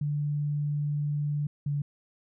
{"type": "tone pair in turn", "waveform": "sine", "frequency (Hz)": [146.83, 144.31], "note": ["D3", "D3"], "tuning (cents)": [0, -30], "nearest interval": "unison", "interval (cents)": 30, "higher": "first", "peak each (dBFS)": -26, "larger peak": "neither", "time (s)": [[0.01, 1.47], [1.66, 1.82]], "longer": "first", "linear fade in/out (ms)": 5, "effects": []}